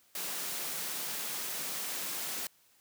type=high-pass noise; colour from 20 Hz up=white; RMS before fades=-37 dBFS; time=0.15-2.47 s; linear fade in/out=2 ms; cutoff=130 Hz; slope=96 dB/octave; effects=white hiss -66 dBFS RMS until 2.8 s + high-pass 80 Hz 12 dB/octave